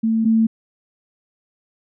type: tone pair in turn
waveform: sine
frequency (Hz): 223.7 / 223.7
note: A3 / A3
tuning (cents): +29 / +29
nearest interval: unison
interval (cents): 0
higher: neither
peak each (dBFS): -15 / -12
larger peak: second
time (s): 0.03-0.25 / 0.25-0.47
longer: neither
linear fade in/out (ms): 10
effects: none